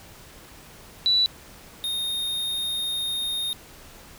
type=tone pair in turn; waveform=sine / square; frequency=3951 / 3693 Hz; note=B7 / A#7; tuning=0 / -17 cents; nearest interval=minor second; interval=117 cents; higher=first; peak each=-17 / -26 dBFS; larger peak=first; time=1.06-1.26 / 1.84-3.53 s; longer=second; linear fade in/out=0 ms; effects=pink hiss -47 dBFS RMS until 4.18 s